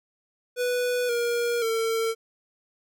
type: tone with pitch steps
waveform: square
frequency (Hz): 493 / 474.4 / 451.8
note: B4 / A#4 / A4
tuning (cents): -3 / +30 / +46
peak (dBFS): -24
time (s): 0.56-2.15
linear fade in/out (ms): 50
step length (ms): 530
effects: none